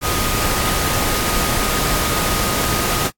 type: tone in noise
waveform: sine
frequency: 1244.5 Hz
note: D#6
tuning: in tune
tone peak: -26 dBFS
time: 0.01-3.11 s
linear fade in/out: 50 ms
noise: pink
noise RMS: -19 dBFS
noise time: 0.01-3.11 s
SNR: -10 dB
effects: noise-tail reverb RT60 0.1 s tail -25 dB re dry + AAC 64 kbps